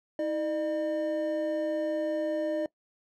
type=tone pair together; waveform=triangle; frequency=320.4 / 604.8 Hz; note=E4 / D#5; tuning=-49 / -49 cents; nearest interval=major seventh; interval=1100 cents; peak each=-30 / -27 dBFS; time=0.19-2.66 s; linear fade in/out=2 ms; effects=noise-tail reverb RT60 0.1 s tail -21 dB re dry

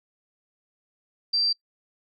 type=tone; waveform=sine; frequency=4699 Hz; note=D8; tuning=in tune; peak=-20 dBFS; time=1.33-1.53 s; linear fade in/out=10 ms; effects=noise-tail reverb RT60 0.1 s tail -24 dB re dry

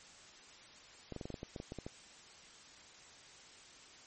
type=clicks; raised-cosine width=2 ms; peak=-29 dBFS; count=12; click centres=1.123 / 1.163 / 1.212 / 1.255 / 1.303 / 1.342 / 1.431 / 1.562 / 1.601 / 1.721 / 1.787 / 1.865 s; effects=white hiss -57 dBFS RMS until 4.06 s + MP3 32 kbps

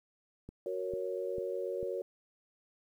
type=click train; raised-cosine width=3 ms; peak=-32 dBFS; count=4; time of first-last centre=0.49-1.829 s; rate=2.24 Hz
type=chord; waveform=sine; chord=F# major; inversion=none; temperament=equal; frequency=370 / 466.2 / 554.4 Hz; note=F#4 / A#4 / C#5; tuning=0 / 0 / 0 cents; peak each=-38 dBFS; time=0.66-2.02 s; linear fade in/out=2 ms
effects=11-bit

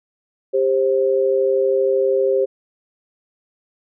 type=tone pair together; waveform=sine; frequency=396.3 / 529 Hz; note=G4 / C5; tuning=+19 / +19 cents; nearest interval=perfect fourth; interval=500 cents; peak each=-17 dBFS; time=0.53-2.46 s; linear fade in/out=20 ms; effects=none

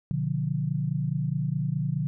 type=chord; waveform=sine; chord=B diminished; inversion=none; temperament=just; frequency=123.47 / 148.16 / 177.8 Hz; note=B2 / D3 / F3; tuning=0 / +16 / +31 cents; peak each=-31 / -27 / -31 dBFS; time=0.11-2.07 s; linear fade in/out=0 ms; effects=none

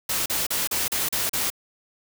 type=noise bursts; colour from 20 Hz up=white; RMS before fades=-25 dBFS; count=7; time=0.09-1.502 s; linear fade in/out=5 ms; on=170 ms; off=37 ms; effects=none

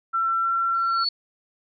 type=tone with pitch glide; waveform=sine; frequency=1347 to 1357.2 Hz; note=E6 to F6; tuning=+37 to -50 cents; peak=-20 dBFS; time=0.13-1.05 s; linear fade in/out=20 ms; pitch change=+13 cents; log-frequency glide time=0.33-0.53 s
type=tone with exponential growth; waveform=sine; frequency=4425 Hz; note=C#8; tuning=4 cents flat; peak=-19 dBFS; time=0.74-1.09 s; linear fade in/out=5 ms; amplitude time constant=76 ms
effects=none

